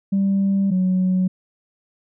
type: tone pair in turn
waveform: sine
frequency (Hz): 196 / 185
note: G3 / F#3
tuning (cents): 0 / 0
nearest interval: minor second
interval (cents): 100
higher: first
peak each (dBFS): -14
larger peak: neither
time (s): 0.12-0.71 / 0.71-1.28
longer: first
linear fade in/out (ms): 10
effects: tanh soft clip ceiling -13 dBFS